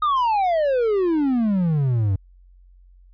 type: exponential sweep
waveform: triangle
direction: down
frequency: 1257 to 92.5 Hz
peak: -15 dBFS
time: 0.02-2.16 s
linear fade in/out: 5 ms
effects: added 45 Hz sine -47 dBFS peak until 3.13 s + resampled to 11025 Hz